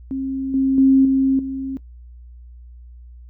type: tone with level steps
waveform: sine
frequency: 267.5 Hz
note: C4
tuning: 38 cents sharp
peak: -21 / -14 / -9 / -13 / -23 dBFS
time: 0.11-1.77 s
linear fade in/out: 0 ms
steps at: 0.54 / 0.78 / 1.05 / 1.39 s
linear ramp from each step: 2 ms
effects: noise-tail reverb RT60 0.1 s tail -18 dB re dry + added 60 Hz sine -38 dBFS peak until 3.29 s